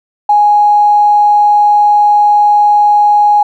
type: tone with tanh clipping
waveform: triangle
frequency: 830.6 Hz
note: G#5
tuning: in tune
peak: -4 dBFS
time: 0.29-3.43 s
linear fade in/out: 5 ms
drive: 3 dB
effects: none